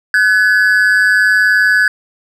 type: ring-modulated tone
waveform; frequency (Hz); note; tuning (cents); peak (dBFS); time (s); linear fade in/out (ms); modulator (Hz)
triangle; 1600; G6; +35; -3; 0.14-1.88; 2; 99.5
effects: none